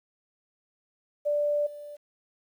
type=tone with level steps; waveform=sine; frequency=587.3 Hz; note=D5; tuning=in tune; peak=-23 / -39 dBFS; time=1.25-1.97 s; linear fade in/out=20 ms; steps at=1.66 s; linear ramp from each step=10 ms; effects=10-bit